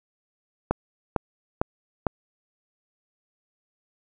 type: click train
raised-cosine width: 1 ms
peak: -7 dBFS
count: 4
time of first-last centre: 0.71-2.067 s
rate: 2.21 Hz
effects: none